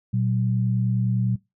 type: tone pair together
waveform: sine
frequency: 119.31 / 189.4 Hz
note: A#2 / F#3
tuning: +41 / +41 cents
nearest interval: minor sixth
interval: 800 cents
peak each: -21 / -25 dBFS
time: 0.13-1.36 s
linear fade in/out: 10 ms
effects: noise-tail reverb RT60 0.2 s tail -20 dB re dry